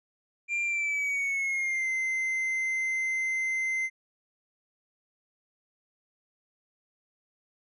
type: tone with pitch glide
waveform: triangle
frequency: 2381 to 2073 Hz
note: D7 to C7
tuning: +23 to -17 cents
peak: -25 dBFS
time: 0.48-3.9 s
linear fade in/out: 50 ms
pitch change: -240 cents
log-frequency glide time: 0.63-1.89 s
effects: resampled to 24000 Hz